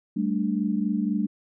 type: chord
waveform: sine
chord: G suspended second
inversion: none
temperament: equal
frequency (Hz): 196 / 220 / 293.7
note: G3 / A3 / D4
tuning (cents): 0 / 0 / 0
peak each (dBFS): -26 / -26 / -29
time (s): 0.16-1.27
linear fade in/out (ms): 10
effects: none